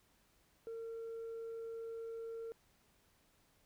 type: tone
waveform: sine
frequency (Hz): 455.9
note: A#4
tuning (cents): -39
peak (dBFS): -40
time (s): 0.67-2.52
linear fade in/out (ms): 0
effects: tanh soft clip ceiling -41 dBFS + pink hiss -72 dBFS RMS until 3.65 s